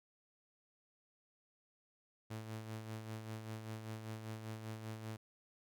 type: tone with tremolo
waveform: sawtooth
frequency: 110 Hz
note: A2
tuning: in tune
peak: -38 dBFS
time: 2.3-5.17 s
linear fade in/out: 10 ms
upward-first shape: sine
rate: 5.1 Hz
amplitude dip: 50%
effects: none